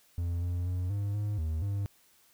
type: tone with pitch steps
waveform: triangle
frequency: 86 / 88 / 90.3 / 101.1 / 104 / 79.1 / 100.1 Hz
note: F2 / F2 / F#2 / G#2 / G#2 / D#2 / G2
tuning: -26 / +14 / -42 / -46 / +3 / +29 / +37 cents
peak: -27 dBFS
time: 0.18-1.86 s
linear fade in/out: 0 ms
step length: 240 ms
effects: white hiss -64 dBFS RMS until 2.33 s